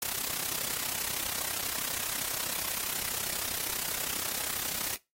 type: noise with amplitude modulation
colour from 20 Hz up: white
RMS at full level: -30 dBFS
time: 0.02-4.96 s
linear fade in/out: 0 ms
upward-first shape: sine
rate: 32.4 Hz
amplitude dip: 80%
effects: noise-tail reverb RT60 0.2 s tail -18 dB re dry + AAC 48 kbps